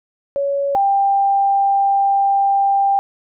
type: tone pair in turn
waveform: sine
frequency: 560 / 792 Hz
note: C#5 / G5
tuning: +18 / +18 cents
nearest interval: tritone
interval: 600 cents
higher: second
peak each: -16 / -12 dBFS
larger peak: second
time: 0.36-0.75 / 0.75-2.99 s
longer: second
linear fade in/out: 0 ms
effects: none